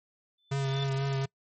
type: tone with exponential growth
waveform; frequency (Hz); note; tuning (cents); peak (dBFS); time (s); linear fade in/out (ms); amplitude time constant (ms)
sine; 3520; A7; 0; -33; 0.38-0.84; 5; 100
type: tone with vibrato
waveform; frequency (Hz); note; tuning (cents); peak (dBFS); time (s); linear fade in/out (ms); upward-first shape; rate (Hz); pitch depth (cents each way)
square; 136.7; C#3; -24; -28; 0.51-1.26; 10; triangle; 4.1; 27
effects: noise-tail reverb RT60 0.1 s tail -24 dB re dry + MP3 32 kbps